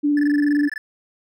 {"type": "tone with vibrato", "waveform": "sine", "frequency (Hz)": 291.7, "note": "D4", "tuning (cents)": -12, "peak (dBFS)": -15, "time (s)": [0.03, 0.69], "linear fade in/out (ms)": 20, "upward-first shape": "square", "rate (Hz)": 17, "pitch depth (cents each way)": 16}
{"type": "tone bursts", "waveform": "triangle", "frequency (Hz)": 1738, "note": "A6", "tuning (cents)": -22, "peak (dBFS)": -24, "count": 15, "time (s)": [0.17, 0.78], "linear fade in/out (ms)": 2, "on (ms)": 22, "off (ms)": 20}
{"effects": []}